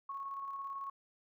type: tone with tremolo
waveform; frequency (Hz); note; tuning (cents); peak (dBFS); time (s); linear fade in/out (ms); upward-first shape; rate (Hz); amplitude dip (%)
sine; 1101; C#6; -12; -38; 0.09-0.9; 5; square; 18; 30
effects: none